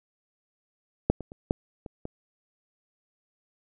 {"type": "clicks", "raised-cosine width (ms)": 2, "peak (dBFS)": [-6, -23, -29, -9, -25, -21], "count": 6, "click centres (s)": [1.1, 1.207, 1.319, 1.509, 1.862, 2.054], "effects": []}